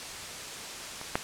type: clicks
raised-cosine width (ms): 0.5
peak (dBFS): -24 / -10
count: 2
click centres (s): 1.014 / 1.155
effects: white hiss -39 dBFS RMS until 1.23 s + low-pass 8000 Hz 12 dB/octave